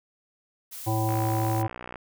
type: noise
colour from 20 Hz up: blue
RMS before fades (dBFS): -39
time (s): 0.71-1.63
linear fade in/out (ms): 20
type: harmonic tone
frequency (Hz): 110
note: A2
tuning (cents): 0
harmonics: 1 / 3 / 5 / 7 / 9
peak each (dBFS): -25 / -30 / -35 / -30 / -35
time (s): 0.86-1.68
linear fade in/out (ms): 20
type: click train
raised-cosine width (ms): 0.5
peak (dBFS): -22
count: 54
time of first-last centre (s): 1.09-1.957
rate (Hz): 61.1
effects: none